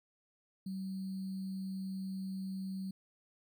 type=tone with sample-and-hold; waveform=sine; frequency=190.5 Hz; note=G3; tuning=49 cents flat; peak=-37 dBFS; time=0.66-2.91 s; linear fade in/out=5 ms; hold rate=4410 Hz; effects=none